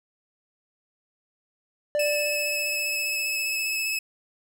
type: tone with exponential decay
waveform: triangle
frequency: 590 Hz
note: D5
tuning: 8 cents sharp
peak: -19 dBFS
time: 1.95-3.84 s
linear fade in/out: 0 ms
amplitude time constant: 410 ms
type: tone with vibrato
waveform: sawtooth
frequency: 2596 Hz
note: E7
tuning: 27 cents flat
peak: -22 dBFS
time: 1.99-3.99 s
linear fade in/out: 5 ms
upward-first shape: sine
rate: 15 Hz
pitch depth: 18 cents each way
effects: none